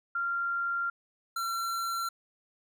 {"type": "tone pair in turn", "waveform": ["sine", "square"], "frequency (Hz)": [1386, 1360.6], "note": ["F6", "F6"], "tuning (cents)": [-14, -46], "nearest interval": "unison", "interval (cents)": 32, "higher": "first", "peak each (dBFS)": [-28, -31], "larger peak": "first", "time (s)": [[0.15, 0.9], [1.36, 2.09]], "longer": "first", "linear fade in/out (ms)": 5, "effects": []}